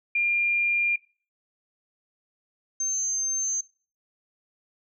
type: tone pair in turn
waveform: sine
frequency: 2400 / 6301 Hz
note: D7 / G8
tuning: +37 / +8 cents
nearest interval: octave + perfect fourth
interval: 1671 cents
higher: second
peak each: -21 / -24 dBFS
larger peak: first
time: 0.15-0.96 / 2.8-3.61 s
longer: neither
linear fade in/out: 5 ms
effects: noise-tail reverb RT60 0.4 s tail -21 dB re dry